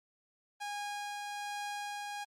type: tone with tremolo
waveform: sawtooth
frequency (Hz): 820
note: G#5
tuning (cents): -22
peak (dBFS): -33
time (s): 0.6-2.25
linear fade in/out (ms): 20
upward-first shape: triangle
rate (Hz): 1.2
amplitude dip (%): 25
effects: low-pass 10000 Hz 12 dB/octave + Opus 48 kbps